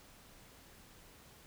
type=silence; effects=pink hiss -59 dBFS RMS until 1.46 s

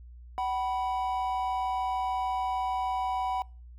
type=tone pair together; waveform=triangle; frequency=756.5 / 983 Hz; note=F#5 / B5; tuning=+38 / -8 cents; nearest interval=perfect fourth; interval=454 cents; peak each=-28 / -30 dBFS; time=0.38-3.42 s; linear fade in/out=0 ms; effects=noise-tail reverb RT60 0.4 s tail -26 dB re dry + added 60 Hz sine -45 dBFS peak until 3.78 s

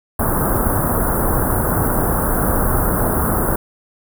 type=band-stop noise; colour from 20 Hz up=pink; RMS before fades=-17 dBFS; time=0.19-3.56 s; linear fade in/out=5 ms; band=1500 to 10000 Hz; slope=48 dB/octave; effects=none

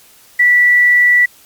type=tone with quantisation; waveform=sine; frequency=1958 Hz; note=B6; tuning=15 cents flat; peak=-6 dBFS; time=0.39-1.26 s; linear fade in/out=10 ms; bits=6; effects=white hiss -45 dBFS RMS until 1.45 s + MP3 96 kbps

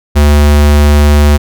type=tone; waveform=square; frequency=73.42 Hz; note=D2; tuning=in tune; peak=-4 dBFS; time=0.15-1.38 s; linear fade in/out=20 ms; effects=none

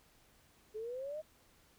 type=exponential sweep; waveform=sine; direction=up; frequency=421.2 to 634 Hz; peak=-39 dBFS; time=0.74-1.22 s; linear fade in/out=20 ms; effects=pink hiss -67 dBFS RMS until 1.78 s

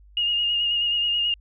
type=tone with vibrato; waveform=sine; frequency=2850 Hz; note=F7; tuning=34 cents sharp; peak=-20 dBFS; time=0.17-1.34 s; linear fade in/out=2 ms; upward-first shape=sine; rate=9.3 Hz; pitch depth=28 cents each way; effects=added 50 Hz sine -48 dBFS peak until 1.4 s

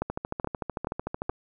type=two click trains; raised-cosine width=1 ms; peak=-16 / -14 dBFS; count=17 / 4; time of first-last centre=0.1-1.294 / 0.02-1.297 s; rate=13.4 / 2.35 Hz; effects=none

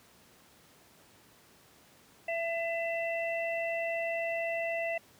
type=harmonic tone; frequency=669 Hz; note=E5; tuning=25 cents sharp; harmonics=1 / 3 / 4; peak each=-32 / -37 / -38 dBFS; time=2.28-4.98 s; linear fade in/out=5 ms; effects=pink hiss -60 dBFS RMS until 5.19 s + high-pass 100 Hz 12 dB/octave

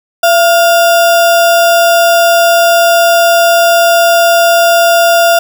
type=tone with sample-and-hold; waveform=sine; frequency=679 Hz; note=F5; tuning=49 cents flat; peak=-4 dBFS; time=0.23-5.39 s; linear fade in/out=5 ms; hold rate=2100 Hz; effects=none

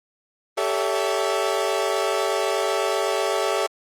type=chord; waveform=30% pulse; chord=A dominant seventh; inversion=third; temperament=equal with one note detuned; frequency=392 / 440 / 567.7 / 659.3 Hz; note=G4 / A4 / C#5 / E5; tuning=0 / 0 / +41 / 0 cents; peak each=-24 dBFS; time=0.57-3.67 s; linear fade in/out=10 ms; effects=low-pass 11000 Hz 12 dB/octave + Opus 24 kbps

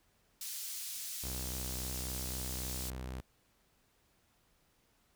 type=high-pass noise; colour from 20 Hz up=pink; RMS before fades=-42 dBFS; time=0.41-2.9 s; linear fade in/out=2 ms; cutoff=5100 Hz; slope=12 dB/octave
type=tone with vibrato; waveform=sawtooth; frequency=63.7 Hz; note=C2; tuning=46 cents flat; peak=-36 dBFS; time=1.23-3.21 s; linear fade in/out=10 ms; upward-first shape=square; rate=6.5 Hz; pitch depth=9 cents each way
effects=pink hiss -72 dBFS RMS until 5.15 s

